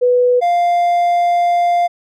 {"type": "tone pair in turn", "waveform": ["sine", "triangle"], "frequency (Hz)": [493.9, 698.5], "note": ["B4", "F5"], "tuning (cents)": [0, 0], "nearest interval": "tritone", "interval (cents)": 600, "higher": "second", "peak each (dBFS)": -9, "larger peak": "neither", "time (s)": [[0.01, 0.41], [0.41, 1.88]], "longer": "second", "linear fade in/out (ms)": 20, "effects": []}